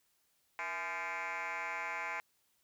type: tone with frequency modulation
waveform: sine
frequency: 1568 Hz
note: G6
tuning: in tune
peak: -34 dBFS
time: 0.59-2.2 s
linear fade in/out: 0 ms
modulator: 182 Hz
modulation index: 4.6
effects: tanh soft clip ceiling -35 dBFS + white hiss -75 dBFS RMS until 2.63 s